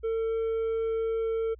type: tone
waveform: triangle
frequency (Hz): 450.4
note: A4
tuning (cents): +40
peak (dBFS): -24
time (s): 0.03-1.55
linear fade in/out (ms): 20
effects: added 60 Hz sine -48 dBFS peak until 1.59 s + resampled to 8000 Hz